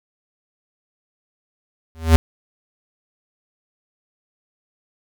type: tone with exponential growth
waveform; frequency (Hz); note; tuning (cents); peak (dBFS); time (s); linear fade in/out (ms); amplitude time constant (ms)
square; 80.9; E2; -32; -5; 1.95-2.16; 0; 44
effects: none